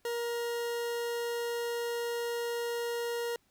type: tone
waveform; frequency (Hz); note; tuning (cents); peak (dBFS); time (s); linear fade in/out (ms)
40% pulse; 471.9; A#4; +21; -31; 0.05-3.36; 2
effects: pink hiss -71 dBFS RMS until 3.5 s